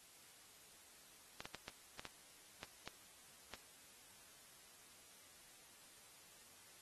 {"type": "clicks", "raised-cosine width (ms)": 0.2, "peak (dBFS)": -29, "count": 9, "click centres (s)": [1.405, 1.455, 1.547, 1.681, 1.995, 2.053, 2.631, 2.876, 3.537], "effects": ["white hiss -63 dBFS RMS until 6.81 s", "AAC 32 kbps"]}